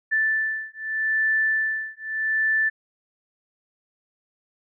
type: beating tone pair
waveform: sine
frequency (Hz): 1760 / 1760.81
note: A6 / A6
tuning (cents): 0 / +1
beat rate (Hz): 0.81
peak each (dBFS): -24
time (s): 0.11-2.7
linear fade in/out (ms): 20
effects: none